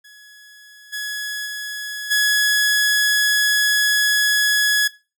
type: tone with level steps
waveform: sawtooth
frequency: 1685 Hz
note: G#6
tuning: 25 cents sharp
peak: -39 / -21 / -23 / -11 dBFS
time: 0.04-4.88 s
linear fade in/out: 10 ms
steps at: 0.92 / 1.45 / 2.1 s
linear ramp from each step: 20 ms
effects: noise-tail reverb RT60 0.3 s tail -19 dB re dry